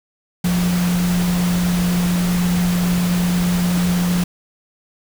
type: tone in noise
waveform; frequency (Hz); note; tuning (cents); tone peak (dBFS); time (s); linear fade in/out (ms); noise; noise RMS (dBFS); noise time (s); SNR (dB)
sine; 177.1; F3; +24; -15; 0.44-4.24; 5; pink; -26; 0.44-4.24; +8
effects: none